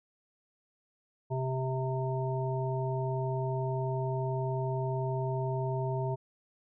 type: harmonic tone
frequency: 130.81 Hz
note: C3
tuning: in tune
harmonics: 1 / 3 / 5 / 7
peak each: -31 / -36 / -38 / -39 dBFS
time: 1.3-6.16 s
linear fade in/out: 20 ms
effects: none